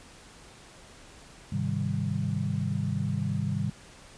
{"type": "chord", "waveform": "sine", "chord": "Ab major seventh", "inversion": "none", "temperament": "equal with one note detuned", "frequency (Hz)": [103.83, 132.1, 155.56, 196], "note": ["Ab2", "C3", "Eb3", "G3"], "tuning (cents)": [0, 17, 0, 0], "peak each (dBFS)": -32, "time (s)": [1.52, 3.7], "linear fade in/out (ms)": 5, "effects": ["pink hiss -51 dBFS RMS until 4.17 s", "resampled to 22050 Hz"]}